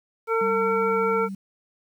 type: harmonic tone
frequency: 452.4 Hz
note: A4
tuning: 48 cents sharp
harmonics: 1 / 2 / 3 / 5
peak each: -22 / -30 / -25 / -33 dBFS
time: 0.27-1.29 s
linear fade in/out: 50 ms
type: tone with vibrato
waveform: sine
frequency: 194.8 Hz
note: G3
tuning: 11 cents flat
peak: -30 dBFS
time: 0.41-1.35 s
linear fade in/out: 5 ms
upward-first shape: triangle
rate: 3 Hz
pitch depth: 9 cents each way
effects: 9-bit